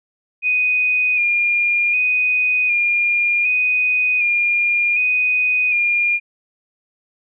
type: tone with vibrato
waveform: sine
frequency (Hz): 2452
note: D#7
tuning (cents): -26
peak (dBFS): -14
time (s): 0.42-6.2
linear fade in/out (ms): 50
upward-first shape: square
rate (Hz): 0.66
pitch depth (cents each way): 28
effects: none